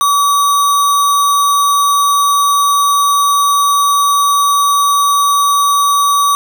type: tone with sample-and-hold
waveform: sine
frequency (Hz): 1145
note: D6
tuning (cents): -44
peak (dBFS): -8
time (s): 0.01-6.35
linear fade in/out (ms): 0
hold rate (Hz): 4900
effects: none